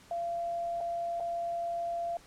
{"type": "tone with dropouts", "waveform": "sine", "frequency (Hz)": 685, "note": "F5", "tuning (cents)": -34, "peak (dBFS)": -31, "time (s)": [0.11, 2.17], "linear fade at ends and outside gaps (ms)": 2, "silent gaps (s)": [[0.806, 0.81], [1.2, 1.205]], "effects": ["pink hiss -57 dBFS RMS until 2.26 s", "low-pass 10000 Hz 12 dB/octave"]}